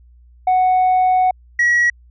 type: tone pair in turn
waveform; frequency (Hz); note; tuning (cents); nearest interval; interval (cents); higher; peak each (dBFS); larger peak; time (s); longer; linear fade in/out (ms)
sine; 740 / 1917.1; F#5 / A#6; 0 / +48; octave + major third; 1648; second; -9; neither; 0.47-1.31 / 1.59-1.9; first; 5
effects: tanh soft clip ceiling -10 dBFS + added 60 Hz sine -44 dBFS peak until 2.1 s